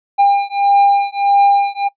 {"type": "beating tone pair", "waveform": "triangle", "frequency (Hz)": [801, 802.6], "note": ["G5", "G5"], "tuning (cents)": [37, 41], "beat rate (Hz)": 1.6, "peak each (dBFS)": -11, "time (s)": [0.18, 1.89], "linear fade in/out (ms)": 20, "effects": ["noise-tail reverb RT60 0.1 s tail -21 dB re dry", "resampled to 11025 Hz"]}